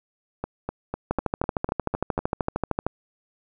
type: two click trains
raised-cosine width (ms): 1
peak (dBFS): -14 / -9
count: 8 / 24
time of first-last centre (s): 0.44-2.19 / 1.11-2.866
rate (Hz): 4 / 13.1
effects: none